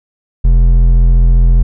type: tone with hard clipping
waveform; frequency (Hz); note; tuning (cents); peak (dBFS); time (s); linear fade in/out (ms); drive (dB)
sine; 42.58; F1; -43; -6; 0.44-1.63; 10; 7
effects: none